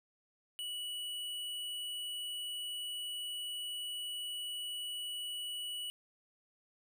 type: tone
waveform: square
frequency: 2943 Hz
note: F#7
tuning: 10 cents flat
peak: -39 dBFS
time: 0.59-5.9 s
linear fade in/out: 0 ms
effects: none